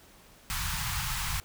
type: band-stop noise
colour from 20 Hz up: pink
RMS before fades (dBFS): -32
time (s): 0.5-1.4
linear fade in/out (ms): 0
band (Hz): 170 to 840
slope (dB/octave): 48
effects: pink hiss -56 dBFS RMS until 1.44 s